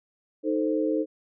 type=chord; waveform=sine; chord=A diminished; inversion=second; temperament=equal; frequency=311.1 / 440 / 523.3 Hz; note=Eb4 / A4 / C5; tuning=0 / 0 / 0 cents; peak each=-25 / -28 / -29 dBFS; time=0.43-1.06 s; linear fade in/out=50 ms; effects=none